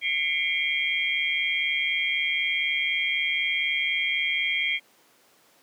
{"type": "tone cluster", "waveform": "sine", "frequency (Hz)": [2046, 2190, 2371, 3221], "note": ["C7", "C#7", "D7", "G7"], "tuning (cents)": [-39, -22, 16, 46], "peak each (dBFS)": [-30, -27, -29, -29], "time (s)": [0.01, 4.8], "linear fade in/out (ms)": 50, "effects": ["pink hiss -59 dBFS RMS until 5.62 s", "high-pass 300 Hz 12 dB/octave"]}